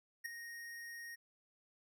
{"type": "tone with ADSR envelope", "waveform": "square", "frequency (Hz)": 1864.7, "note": "A#6", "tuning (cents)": 0, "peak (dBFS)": -37, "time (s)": [0.24, 1.16], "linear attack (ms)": 18, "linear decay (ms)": 5, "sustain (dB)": -10, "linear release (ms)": 18, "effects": []}